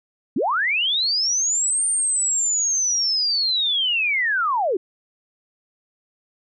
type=linear two-way sweep; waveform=sine; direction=up then down; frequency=185.6 to 8960 to 335 Hz; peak=-18 dBFS; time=0.36-4.77 s; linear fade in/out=5 ms; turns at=1.86 s; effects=none